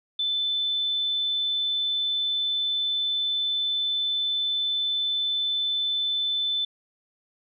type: tone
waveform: sine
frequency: 3520 Hz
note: A7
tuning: in tune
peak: -23 dBFS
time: 0.19-6.65 s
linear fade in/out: 5 ms
effects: none